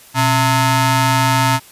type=ring-modulated tone; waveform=sawtooth; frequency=392 Hz; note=G4; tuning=in tune; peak=-5 dBFS; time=0.14-1.6 s; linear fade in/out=50 ms; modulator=515 Hz; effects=white hiss -43 dBFS RMS until 1.71 s + resampled to 32000 Hz